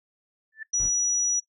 sine tone with exponential growth, 1760 Hz, A6, in tune, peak -31 dBFS, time 0.52-0.63 s, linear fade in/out 5 ms, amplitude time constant 22 ms
sine tone, 5850 Hz, F#8, 21 cents flat, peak -22 dBFS, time 0.73-1.4 s, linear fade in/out 10 ms
brown noise, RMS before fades -37 dBFS, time 0.78-0.9 s, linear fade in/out 20 ms
effects noise-tail reverb RT60 0.1 s tail -17 dB re dry

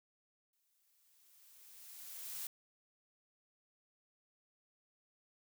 blue noise with exponential growth, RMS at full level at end -42 dBFS, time 0.53-2.47 s, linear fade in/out 2 ms, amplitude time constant 420 ms, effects none

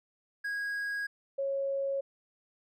triangle / sine tone pair in turn, 1646 / 549.3 Hz, G#6 / C#5, -16 / -16 cents, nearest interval octave + perfect fifth, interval 1900 cents, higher first, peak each -30 / -29 dBFS, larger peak second, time 0.44-1.07 / 1.38-2.01 s, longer neither, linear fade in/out 10 ms, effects none

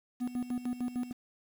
triangle tone with tremolo, 246.9 Hz, B3, in tune, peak -28 dBFS, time 0.2-1.13 s, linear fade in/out 20 ms, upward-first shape square, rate 6.6 Hz, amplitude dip 75%, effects 9-bit

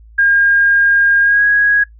sine tone with pitch glide, 1616 to 1655.7 Hz, G#6 to G#6, -48 to -6 cents, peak -8 dBFS, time 0.18-1.84 s, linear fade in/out 10 ms, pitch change +42 cents, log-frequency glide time 1.21-1.45 s, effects noise-tail reverb RT60 0.1 s tail -17 dB re dry + added 55 Hz sine -38 dBFS peak until 1.99 s

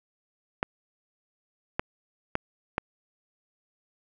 clicks, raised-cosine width 0.5 ms, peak -10 dBFS, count 4, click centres 0.629 / 1.795 / 2.354 / 2.781 s, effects none

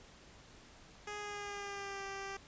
10% pulse tone with pitch glide, 415.3 to 392.2 Hz, G#4 to G4, 0 to +1 cents, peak -33 dBFS, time 1.07-2.37 s, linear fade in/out 5 ms, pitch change -99 cents, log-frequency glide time 1.18-2.05 s, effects pink hiss -58 dBFS RMS until 2.47 s + resampled to 16000 Hz

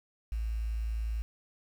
sine tone with quantisation, 55.5 Hz, A1, 16 cents sharp, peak -30 dBFS, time 0.32-1.22 s, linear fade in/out 0 ms, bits 9, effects none

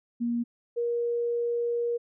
sine tone pair in turn, 236.8 / 473.6 Hz, A#3 / A#4, +27 / +27 cents, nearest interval octave, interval 1200 cents, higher second, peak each -25 dBFS, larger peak neither, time 0.2-0.44 / 0.76-1.98 s, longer second, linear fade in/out 20 ms, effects none

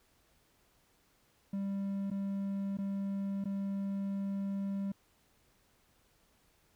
triangle tone with dropouts, 197.1 Hz, G3, 10 cents sharp, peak -31 dBFS, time 1.53-4.92 s, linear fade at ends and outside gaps 5 ms, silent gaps 2.103-2.112 / 2.772-2.785 / 3.442-3.454 s, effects pink hiss -70 dBFS RMS until 6.75 s

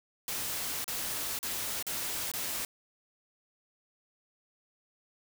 white noise with dropouts, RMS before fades -35 dBFS, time 0.28-2.65 s, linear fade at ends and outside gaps 1 ms, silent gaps 0.843-0.879 / 1.389-1.429 / 1.826-1.867 / 2.316-2.337 s, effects none

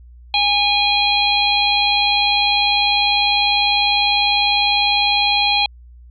harmonic tone, 820 Hz, G#5, 22 cents flat, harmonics 1 / 3 / 4 / 5, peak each -19 / -19 / -19 / -19 dBFS, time 0.34-5.66 s, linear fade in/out 2 ms, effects added 60 Hz sine -39 dBFS peak until 6.1 s

